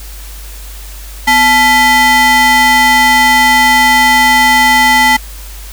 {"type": "ring-modulated tone", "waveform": "square", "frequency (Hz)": 560, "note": "C#5", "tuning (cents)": 18, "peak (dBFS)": -3, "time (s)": [1.27, 5.17], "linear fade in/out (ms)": 10, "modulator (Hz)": 1430, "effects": ["added 50 Hz sine -26 dBFS peak until 5.72 s", "white hiss -33 dBFS RMS until 5.72 s"]}